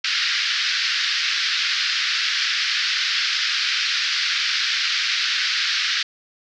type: band-pass noise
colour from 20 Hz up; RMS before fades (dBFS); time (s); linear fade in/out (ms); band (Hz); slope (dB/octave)
white; -22; 0.04-6.03; 5; 1400 to 5200; 48
effects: none